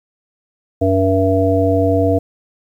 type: harmonic tone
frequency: 95.3 Hz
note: G2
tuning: 48 cents flat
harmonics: 1 / 3 / 5 / 7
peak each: -17 / -17 / -17 / -17 dBFS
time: 0.81-2.19 s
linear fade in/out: 10 ms
effects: 8-bit